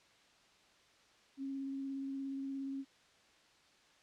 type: tone with vibrato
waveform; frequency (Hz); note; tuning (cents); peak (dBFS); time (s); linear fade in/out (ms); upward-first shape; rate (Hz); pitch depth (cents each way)
sine; 272.1; C#4; -32; -38; 1.37-2.85; 50; square; 17; 10
effects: white hiss -66 dBFS RMS until 4.02 s + low-pass 5000 Hz 12 dB/octave